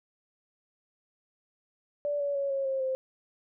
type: tone with pitch steps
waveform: sine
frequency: 581 / 569 / 557.3 / 545.9 / 534.6 / 523.6 Hz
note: D5 / C#5 / C#5 / C#5 / C5 / C5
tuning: -19 / +45 / +9 / -27 / +37 / +1 cents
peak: -27 dBFS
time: 2.05-2.95 s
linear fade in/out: 0 ms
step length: 150 ms
effects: none